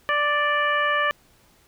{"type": "harmonic tone", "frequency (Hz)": 587.3, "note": "D5", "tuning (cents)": 0, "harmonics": [1, 2, 3, 4, 5], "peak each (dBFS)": [-27, -23, -23, -31, -32], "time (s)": [0.09, 1.11], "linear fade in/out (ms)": 0, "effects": ["pink hiss -58 dBFS RMS until 1.67 s"]}